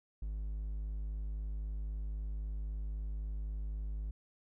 triangle tone, 51.9 Hz, G#1, in tune, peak -34 dBFS, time 0.22-4.11 s, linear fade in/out 5 ms, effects none

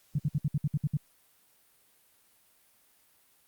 sine tone bursts, 146.83 Hz, D3, in tune, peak -24 dBFS, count 9, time 0.15-0.971 s, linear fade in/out 5 ms, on 37 ms, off 61 ms, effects white hiss -65 dBFS RMS until 3.47 s + Opus 48 kbps

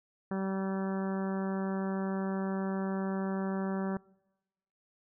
harmonic tone, 192.4 Hz, G3, 32 cents flat, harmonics 1 / 2 / 3 / 4 / 5 / 6 / 7 / 8 / 9, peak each -32 / -38 / -42 / -44 / -46 / -48 / -49 / -50 / -51 dBFS, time 0.31-3.97 s, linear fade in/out 2 ms, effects noise-tail reverb RT60 1.0 s tail -24 dB re dry

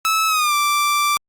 sawtooth tone with pitch glide, 1302 to 1173.4 Hz, E6 to D6, -22 to -2 cents, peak -12 dBFS, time 0.05-1.17 s, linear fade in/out 0 ms, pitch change -180 cents, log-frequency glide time 0.27-0.54 s, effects Opus 48 kbps

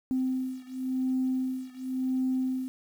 sine beating tone pair, 258.4 / 259.33 Hz, C4 / C4, -21 / -15 cents, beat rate 0.93 Hz, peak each -29 / -30 dBFS, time 0.11-2.68 s, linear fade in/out 0 ms, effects tanh soft clip ceiling -20 dBFS + 9-bit

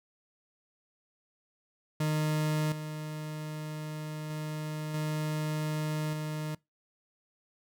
40% pulse tone with level steps, 153.6 Hz, D#3, 22 cents flat, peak -26 / -35 / -33 / -29 / -32 dBFS, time 2-6.55 s, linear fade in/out 5 ms, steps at 2.72 / 4.3 / 4.94 / 6.13 s, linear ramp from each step 2 ms, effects noise-tail reverb RT60 0.2 s tail -23 dB re dry

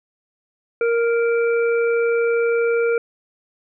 harmonic tone, 466.2 Hz, A#4, in tune, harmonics 1 / 3 / 5, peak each -16 / -26 / -30 dBFS, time 0.81-2.98 s, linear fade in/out 2 ms, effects none

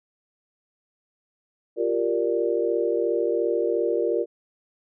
sine chord, G minor seventh, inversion third, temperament equal, 349.2 / 392 / 466.2 / 587.3 Hz, F4 / G4 / Bb4 / D5, 0 / 0 / 0 / 0 cents, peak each -26 / -28 / -24 / -29 dBFS, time 1.76-4.26 s, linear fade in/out 50 ms, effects none

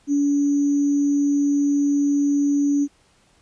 sine tone with sample-and-hold, 285.8 Hz, D4, 47 cents flat, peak -16 dBFS, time 0.07-2.88 s, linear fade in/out 50 ms, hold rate 6300 Hz, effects pink hiss -59 dBFS RMS until 3.41 s + resampled to 22050 Hz

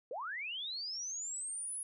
sine linear sweep, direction up, 441.1 to 10548 Hz, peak -38 dBFS, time 0.11-1.83 s, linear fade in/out 2 ms, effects none

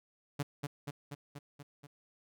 sawtooth tone with echo, 144 Hz, D3, 34 cents flat, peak -28 dBFS, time 0.39-0.43 s, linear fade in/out 10 ms, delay 240 ms, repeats 6, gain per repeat -3 dB, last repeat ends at 1.87 s, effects none

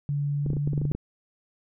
sine tone with pitch glide, 143.7 to 144.95 Hz, D3 to D3, -37 to -22 cents, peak -24 dBFS, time 0.09-0.92 s, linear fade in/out 0 ms, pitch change +15 cents, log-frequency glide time 0.28-0.71 s
clicks, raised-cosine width 3 ms, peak -18 dBFS, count 11, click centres 0.463 / 0.503 / 0.533 / 0.568 / 0.675 / 0.733 / 0.778 / 0.816 / 0.853 / 0.915 / 0.95 s
effects none

